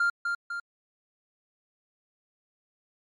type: tone with echo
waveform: triangle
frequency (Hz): 1396.9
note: F6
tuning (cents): 0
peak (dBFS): -19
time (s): 0-0.1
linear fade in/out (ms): 5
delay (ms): 250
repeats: 2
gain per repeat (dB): -5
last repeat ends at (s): 0.6
effects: tanh soft clip ceiling -15 dBFS + MP3 48 kbps